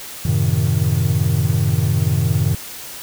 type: chord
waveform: triangle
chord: F# diminished seventh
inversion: none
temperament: equal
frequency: 92.5 / 110 / 130.81 / 155.56 Hz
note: F#2 / A2 / C3 / Eb3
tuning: 0 / 0 / 0 / 0 cents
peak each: -18 dBFS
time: 0.25-2.55 s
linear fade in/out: 5 ms
effects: white hiss -33 dBFS RMS until 3.02 s